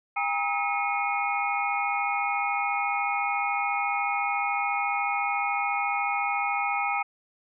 sine tone cluster, 808 / 942 / 1278 / 2173 / 2456 Hz, G#5 / A#5 / D#6 / C#7 / D#7, -48 / +18 / +46 / -35 / -23 cents, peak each -28 / -34 / -31 / -31 / -33 dBFS, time 0.16-7.03 s, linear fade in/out 10 ms, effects none

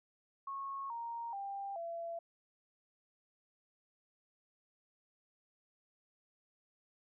sine tone with pitch steps, 1096 / 932.3 / 793.1 / 674.7 Hz, C#6 / A#5 / G5 / E5, -20 / 0 / +20 / +40 cents, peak -39 dBFS, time 0.47-2.19 s, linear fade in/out 5 ms, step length 430 ms, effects none

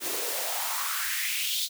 white noise with high-pass filter sweep, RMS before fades -30 dBFS, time 0-1.69 s, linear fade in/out 50 ms, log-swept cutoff 310 to 4100 Hz, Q 4, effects none

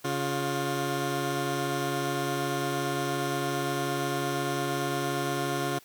15% pulse tone pair together, 139.9 / 354.1 Hz, C#3 / F4, +16 / +24 cents, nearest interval octave + major third, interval 1608 cents, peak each -24 dBFS, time 0.04-5.79 s, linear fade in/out 10 ms, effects white hiss -56 dBFS RMS until 5.84 s + high-pass 80 Hz 12 dB/octave

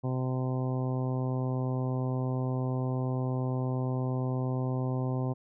harmonic tone, 128.6 Hz, C3, 30 cents flat, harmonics 1 / 2 / 3 / 4 / 5 / 6 / 7 / 8, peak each -29 / -35 / -39 / -41 / -43 / -45 / -46 / -47 dBFS, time 0.03-5.34 s, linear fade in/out 20 ms, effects none

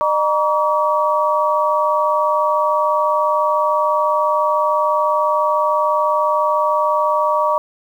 sine tone cluster, 607 / 947 / 1141 Hz, D#5 / A#5 / C#6, -43 / +27 / +50 cents, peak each -18 dBFS, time 0.01-7.58 s, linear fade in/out 0 ms, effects 8-bit

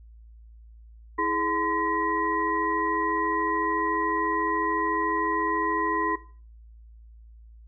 sine tone cluster, 326.7 / 420.6 / 1021 / 1908 Hz, E4 / G#4 / C6 / A#6, -15 / +22 / -43 / +40 cents, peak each -30 / -31 / -25 / -31 dBFS, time 1.18-6.16 s, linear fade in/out 10 ms, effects noise-tail reverb RT60 0.4 s tail -17 dB re dry + added 56 Hz sine -46 dBFS peak until 7.67 s

